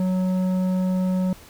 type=tone with tanh clipping; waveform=sine; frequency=185 Hz; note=F#3; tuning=in tune; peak=-21 dBFS; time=0-1.33 s; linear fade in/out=2 ms; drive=10 dB; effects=pink hiss -47 dBFS RMS until 1.49 s